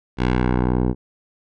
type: tone with low-pass filter sweep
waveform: 10% pulse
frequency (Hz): 62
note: B1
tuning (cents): +7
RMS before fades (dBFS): -19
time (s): 0.17-0.95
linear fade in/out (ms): 50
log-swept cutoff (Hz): 3800 to 500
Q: 0.83
effects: none